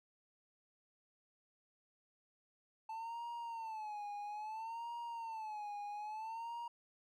triangle tone with vibrato, 880 Hz, A5, in tune, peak -40 dBFS, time 2.89-6.68 s, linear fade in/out 5 ms, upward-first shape sine, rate 0.6 Hz, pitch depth 120 cents each way, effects none

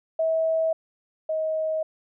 sine tone pair in turn, 646 / 631.6 Hz, E5 / D#5, -35 / +26 cents, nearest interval unison, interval 39 cents, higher first, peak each -20 / -23 dBFS, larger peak first, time 0.19-0.73 / 1.29-1.83 s, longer neither, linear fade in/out 5 ms, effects none

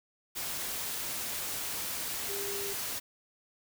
sine tone in noise, 399.8 Hz, G4, 34 cents sharp, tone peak -38 dBFS, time 2.28-2.74 s, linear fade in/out 20 ms, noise white, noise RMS -36 dBFS, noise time 0.35-3 s, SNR -5 dB, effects none

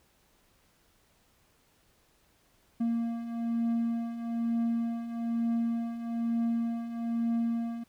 triangle beating tone pair, 231.1 / 232.2 Hz, A#3 / A#3, -15 / -7 cents, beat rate 1.1 Hz, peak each -33 / -27 dBFS, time 2.8-7.84 s, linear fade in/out 10 ms, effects pink hiss -67 dBFS RMS until 7.88 s

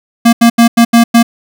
square tone bursts at uneven times, 233.3 Hz, A#3, 2 cents sharp, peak -3 dBFS, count 6, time 0.25-0.33 / 0.41-0.5 / 0.58-0.68 / 0.77-0.85 / 0.93-1.04 / 1.14-1.23 s, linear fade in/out 10 ms, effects none

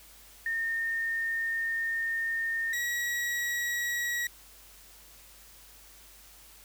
sine / 40% pulse tone pair in turn, 1827 / 1915.7 Hz, A#6 / A#6, -35 / +47 cents, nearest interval minor second, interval 82 cents, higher second, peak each -28 dBFS, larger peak neither, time 0.46-2.73 / 2.73-4.27 s, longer first, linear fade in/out 2 ms, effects added 50 Hz sine -59 dBFS peak until 6.64 s + white hiss -54 dBFS RMS until 6.64 s

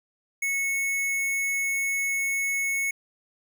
square tone, 2201 Hz, C#7, 13 cents flat, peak -25 dBFS, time 0.42-2.91 s, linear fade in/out 5 ms, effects none

